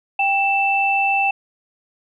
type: tone pair together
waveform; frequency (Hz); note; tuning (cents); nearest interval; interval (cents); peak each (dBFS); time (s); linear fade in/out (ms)
sine; 790 / 2657; G5 / E7; +13 / +13; octave + major sixth; 2100; -18; 0.19-1.31; 5
effects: none